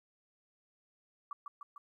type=tone with echo; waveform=sine; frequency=1153 Hz; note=D6; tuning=32 cents flat; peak=-38 dBFS; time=1.31-1.33 s; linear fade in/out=2 ms; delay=150 ms; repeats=3; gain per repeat=-3 dB; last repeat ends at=1.78 s; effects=13-bit